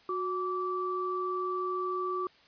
sine tone pair together, 366.2 / 1160 Hz, F#4 / D6, -18 / -22 cents, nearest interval octave + minor sixth, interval 1996 cents, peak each -33 / -32 dBFS, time 0.09-2.27 s, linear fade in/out 2 ms, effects white hiss -60 dBFS RMS until 2.47 s + resampled to 11025 Hz

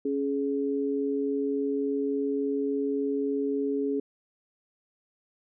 sine tone pair together, 277.2 / 420.7 Hz, C#4 / G#4, 0 / +22 cents, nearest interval perfect fifth, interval 722 cents, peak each -28 dBFS, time 0.05-4 s, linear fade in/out 5 ms, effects none

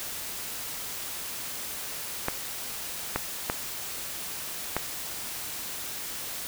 clicks, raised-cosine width 0.5 ms, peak -10 dBFS, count 4, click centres 2.284 / 3.16 / 3.499 / 4.766 s, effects white hiss -36 dBFS RMS until 6.47 s

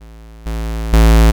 square tone with level steps, 55.4 Hz, A1, 13 cents sharp, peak -35 / -19 / -6 dBFS, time 0-1.32 s, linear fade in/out 20 ms, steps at 0.46 / 0.93 s, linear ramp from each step 2 ms, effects none

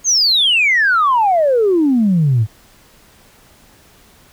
sine exponential sweep, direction down, 6645 to 102.1 Hz, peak -9 dBFS, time 0.04-2.47 s, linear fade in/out 50 ms, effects tanh soft clip ceiling -6 dBFS + pink hiss -48 dBFS RMS until 4.32 s

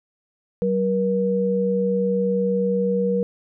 sine tone pair together, 189.73 / 478.1 Hz, F#3 / A#4, +44 / +44 cents, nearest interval octave + major third, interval 1600 cents, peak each -22 / -20 dBFS, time 0.62-3.23 s, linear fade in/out 0 ms, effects none

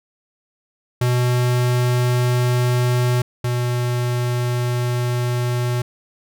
square tone pair in turn, 123.47 / 122.4 Hz, B2 / B2, 0 / -15 cents, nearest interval unison, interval 15 cents, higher first, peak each -16 / -19 dBFS, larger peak first, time 1.01-3.22 / 3.44-5.82 s, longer second, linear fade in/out 5 ms, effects none

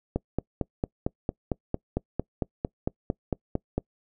click train, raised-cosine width 2 ms, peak -12 dBFS, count 17, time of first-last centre 0.16-3.78 s, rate 4.42 Hz, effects noise-tail reverb RT60 0.1 s tail -25 dB re dry

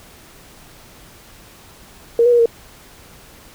sine tone with pitch steps, 467.1 / 485.7 / 476.5 / 463.5 Hz, A#4 / B4 / A#4 / A#4, +3 / -29 / +38 / -10 cents, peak -9 dBFS, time 2.19-2.458 s, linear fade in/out 2 ms, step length 67 ms, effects pink hiss -44 dBFS RMS until 3.54 s

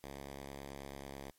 5% pulse tone with pitch glide, 69.3 to 68.9 Hz, C#2 to C#2, 0 to -10 cents, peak -34 dBFS, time 0.04-1.31 s, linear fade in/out 0 ms, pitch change -10 cents, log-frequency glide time 0.98-1.05 s, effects white hiss -72 dBFS RMS until 1.38 s + MP3 64 kbps

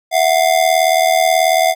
square ring-modulated tone, 698.5 Hz, F5, in tune, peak -8 dBFS, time 0.11-1.75 s, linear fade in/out 50 ms, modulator 39.2 Hz, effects none

